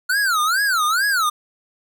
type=tone with vibrato; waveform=square; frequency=1422 Hz; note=F6; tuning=31 cents sharp; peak=-17 dBFS; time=0.09-1.3 s; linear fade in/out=10 ms; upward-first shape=sine; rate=2.3 Hz; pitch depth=280 cents each way; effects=none